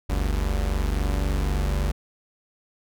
45% pulse tone pair together, 48.01 / 71.8 Hz, G1 / D2, -35 / -39 cents, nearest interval perfect fifth, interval 696 cents, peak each -23 / -27 dBFS, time 0.09-1.92 s, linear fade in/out 10 ms, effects none

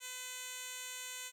10% pulse tone with band-pass filter, 505 Hz, B4, 39 cents sharp, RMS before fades -45 dBFS, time 0-1.32 s, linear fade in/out 50 ms, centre 7100 Hz, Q 0.95, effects 12-bit

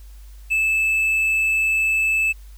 triangle tone, 2622 Hz, E7, 10 cents flat, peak -15 dBFS, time 0.5-2.33 s, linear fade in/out 20 ms, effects added 50 Hz sine -38 dBFS peak until 2.57 s + white hiss -55 dBFS RMS until 2.57 s

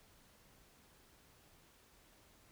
silence, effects pink hiss -66 dBFS RMS until 2.51 s

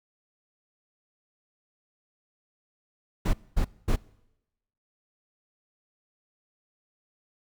brown noise bursts, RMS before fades -22 dBFS, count 3, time 3.25-3.962 s, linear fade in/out 10 ms, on 84 ms, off 230 ms, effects noise-tail reverb RT60 0.9 s tail -23 dB re dry

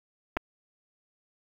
clicks, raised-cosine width 0.5 ms, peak -14 dBFS, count 2, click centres 0.368 / 0.371 s, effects 8-bit

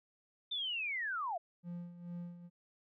sine linear sweep, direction down, 3608 to 638 Hz, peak -35 dBFS, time 0.51-1.38 s, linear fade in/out 10 ms
triangle tone with tremolo, 174.1 Hz, F3, 5 cents flat, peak -38 dBFS, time 1.63-2.5 s, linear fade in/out 50 ms, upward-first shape sine, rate 2.3 Hz, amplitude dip 70%
effects none

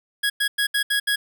25% pulse tone bursts at uneven times, 1661.2 Hz, G#6, in tune, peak -15 dBFS, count 6, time 0.23-0.3 / 0.4-0.48 / 0.58-0.67 / 0.74-0.83 / 0.9-1 / 1.07-1.16 s, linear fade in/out 10 ms, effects none

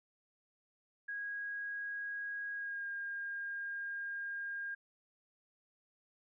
sine tone with pitch glide, 1645 to 1613.9 Hz, G#6 to G6, -17 to +50 cents, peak -38 dBFS, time 1.08-4.75 s, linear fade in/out 10 ms, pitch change -33 cents, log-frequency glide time 2.54-2.87 s, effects none

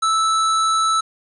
square tone, 1314 Hz, E6, 6 cents flat, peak -16 dBFS, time 0.02-1.01 s, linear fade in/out 10 ms, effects resampled to 24000 Hz + 8-bit

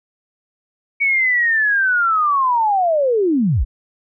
sine linear sweep, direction down, 2253 to 34.65 Hz, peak -13 dBFS, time 1-3.65 s, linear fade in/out 20 ms, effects none

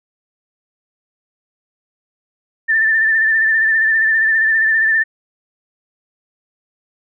sine tone with vibrato, 1779 Hz, A6, 19 cents sharp, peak -11 dBFS, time 2.68-5.04 s, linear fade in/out 20 ms, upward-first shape sine, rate 15 Hz, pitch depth 37 cents each way, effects none

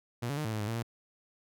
sawtooth tone with pitch steps, 119.3 / 142.2 / 152.4 / 110.7 / 108.2 / 103.8 / 114.2 / 116.3 Hz, A#2 / C#3 / D#3 / A2 / A2 / G#2 / A#2 / A#2, +41 / +45 / -36 / +11 / -29 / 0 / -35 / -4 cents, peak -28 dBFS, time 0.22-0.828 s, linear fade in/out 10 ms, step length 76 ms, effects none

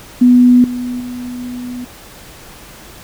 sine tone with level steps, 247 Hz, B3, in tune, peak -4 / -18 / -22 dBFS, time 0.21-1.85 s, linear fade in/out 10 ms, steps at 0.64 / 1 s, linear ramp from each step 2 ms, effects pink hiss -37 dBFS RMS until 3.03 s

